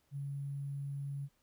sine tone with sample-and-hold, 140.3 Hz, C#3, 21 cents sharp, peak -37 dBFS, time 0.11-1.29 s, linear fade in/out 50 ms, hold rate 11025 Hz, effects pink hiss -75 dBFS RMS until 1.42 s

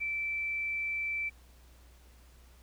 sine tone, 2329 Hz, D7, 15 cents flat, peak -31 dBFS, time 0-1.3 s, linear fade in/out 20 ms, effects added 61 Hz sine -55 dBFS peak until 2.62 s + pink hiss -63 dBFS RMS until 2.62 s

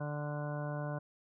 harmonic tone with a mistuned harmonic, 147.6 Hz, D3, 9 cents sharp, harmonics 1 / 2 / 3 / 4 / 5 / 6 / 7 / 8 / 9 / 10, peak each -37 / -46 / -50 / -42 / -48 / -55 / -48 / -57 / -58 / -49 dBFS, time 0-0.99 s, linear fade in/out 10 ms, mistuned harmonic 9, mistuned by +36 cents, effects none

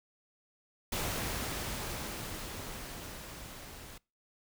pink noise with level ramp, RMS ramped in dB -34 to -49 dBFS, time 0.92-3.98 s, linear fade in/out 5 ms, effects noise-tail reverb RT60 0.3 s tail -25 dB re dry

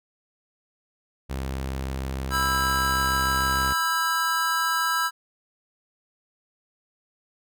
sawtooth tone, 66.4 Hz, C2, 26 cents sharp, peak -24 dBFS, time 1.29-3.74 s, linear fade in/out 20 ms
square chord, E minor, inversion second, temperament equal with one note detuned, 987.8 / 1318.5 / 1609.3 Hz, B5 / E6 / G6, 0 / 0 / +45 cents, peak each -29 / -26 / -27 dBFS, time 2.3-5.11 s, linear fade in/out 50 ms
effects none

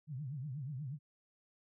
sine tone with vibrato, 138.59 Hz, C#3, in tune, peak -39 dBFS, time 0.07-0.99 s, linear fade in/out 50 ms, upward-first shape triangle, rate 8.3 Hz, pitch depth 250 cents each way, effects none

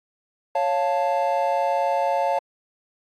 triangle chord, Db augmented, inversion none, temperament equal, 554.4 / 698.5 / 880 Hz, Db5 / F5 / A5, 0 / 0 / 0 cents, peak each -22 dBFS, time 0.55-2.39 s, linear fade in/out 5 ms, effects AAC 64 kbps

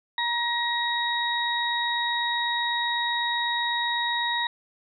harmonic tone, 948 Hz, A#5, 29 cents sharp, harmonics 1 / 2 / 4, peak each -28 / -28 / -28 dBFS, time 0.18-4.47 s, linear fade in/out 2 ms, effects none

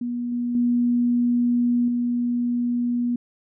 sine tone with level steps, 241.5 Hz, B3, 39 cents flat, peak -24 / -22 / -17 / -20 dBFS, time 0.01-3.16 s, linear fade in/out 5 ms, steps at 0.32 / 0.55 / 1.88 s, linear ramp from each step 2 ms, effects none

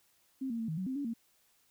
sine tone with pitch steps, 265.2 / 230.8 / 225.4 / 158.7 / 186.8 / 261.3 / 284.3 / 229.9 Hz, C4 / A#3 / A3 / D#3 / F#3 / C4 / C#4 / A#3, +23 / -17 / +42 / +35 / +17 / -2 / +44 / -24 cents, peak -33 dBFS, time 0.41-1.138 s, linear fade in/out 10 ms, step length 91 ms, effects white hiss -70 dBFS RMS until 1.7 s

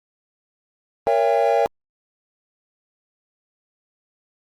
triangle chord, A# diminished seventh, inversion none, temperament just, 466.2 / 559.4 / 671.3 / 805.5 Hz, A#4 / C#5 / E5 / G5, 0 / +16 / +31 / +47 cents, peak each -19 dBFS, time 1.07-1.66 s, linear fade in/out 0 ms, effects Opus 32 kbps

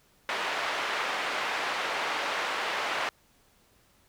pink band-pass noise, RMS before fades -31 dBFS, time 0.29-3.09 s, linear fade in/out 0 ms, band 760 to 2800 Hz, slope 12 dB/octave, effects pink hiss -64 dBFS RMS until 4.08 s

